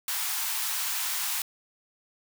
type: high-pass noise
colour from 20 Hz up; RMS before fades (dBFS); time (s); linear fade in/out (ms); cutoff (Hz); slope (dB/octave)
white; -30; 0.08-1.42; 2; 770; 48
effects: none

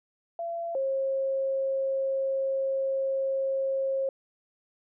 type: tone pair in turn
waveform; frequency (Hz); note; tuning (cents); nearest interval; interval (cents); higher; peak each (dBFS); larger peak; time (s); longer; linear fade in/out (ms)
sine; 678 / 538.1; E5 / C5; +49 / +48; major third; 401; first; -30 / -25; second; 0.39-0.75 / 0.75-4.09; second; 2
effects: none

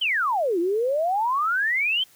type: exponential two-way sweep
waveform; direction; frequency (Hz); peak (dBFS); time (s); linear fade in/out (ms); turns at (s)
sine; down then up; 3191 to 330 to 3191; -20; 0.01-2.04; 10; 0.59
effects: white hiss -55 dBFS RMS until 2.15 s

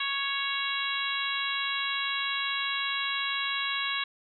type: harmonic tone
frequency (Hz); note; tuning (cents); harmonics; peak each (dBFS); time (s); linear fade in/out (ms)
554.4; C#5; 0; 2 / 3 / 4 / 5 / 6 / 7; -35 / -35 / -35 / -35 / -35 / -35; 0-4.04; 5
effects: none

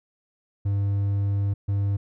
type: tone bursts at uneven times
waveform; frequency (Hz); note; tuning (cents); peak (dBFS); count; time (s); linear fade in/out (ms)
triangle; 100; G2; +35; -19; 2; 0.65-1.54 / 1.68-1.97; 10
effects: none

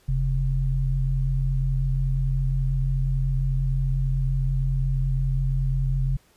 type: tone pair together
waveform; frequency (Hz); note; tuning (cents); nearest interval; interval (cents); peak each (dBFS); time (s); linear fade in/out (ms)
sine; 42.7 / 133.7; F1 / C3; -38 / +38; octave + minor sixth; 1976; -23; 0.08-6.17; 10
effects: pink hiss -60 dBFS RMS until 6.36 s + resampled to 32000 Hz

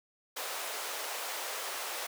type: high-pass noise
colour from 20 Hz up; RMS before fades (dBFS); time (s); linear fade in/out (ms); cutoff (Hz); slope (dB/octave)
pink; -38; 0.36-2.07; 10; 500; 24
effects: none

